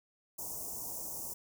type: band-stop noise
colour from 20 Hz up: white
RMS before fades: -41 dBFS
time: 0.38-1.34 s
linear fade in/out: 10 ms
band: 1000 to 5700 Hz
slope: 48 dB/octave
effects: none